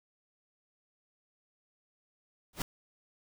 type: noise with exponential growth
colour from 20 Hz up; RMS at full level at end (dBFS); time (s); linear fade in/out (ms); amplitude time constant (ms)
pink; -29; 2.53-2.62; 2; 19
effects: none